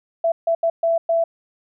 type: tone bursts at uneven times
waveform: sine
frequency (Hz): 666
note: E5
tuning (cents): +18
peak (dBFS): -15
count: 5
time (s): 0.24-0.32 / 0.47-0.55 / 0.63-0.7 / 0.83-0.98 / 1.09-1.24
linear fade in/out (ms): 5
effects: none